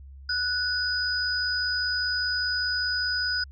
sine tone pair together, 1480 / 4975 Hz, F#6 / D#8, 0 / -1 cents, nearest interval octave + major sixth, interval 2099 cents, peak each -27 / -27 dBFS, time 0.29-3.44 s, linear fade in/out 5 ms, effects added 68 Hz sine -42 dBFS peak until 3.51 s

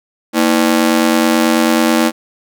sawtooth ring-modulated tone, 276.4 Hz, C#4, 5 cents flat, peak -3 dBFS, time 0.33-2.12 s, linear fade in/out 50 ms, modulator 44.6 Hz, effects none

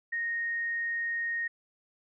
sine tone, 1860 Hz, A#6, 4 cents flat, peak -29 dBFS, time 0.12-1.48 s, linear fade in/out 10 ms, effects none

